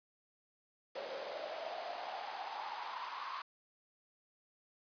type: noise with high-pass filter sweep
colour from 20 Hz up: pink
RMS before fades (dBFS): -43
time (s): 0.95-3.42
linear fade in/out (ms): 5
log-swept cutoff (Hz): 520 to 1100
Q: 6.8
effects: resampled to 11025 Hz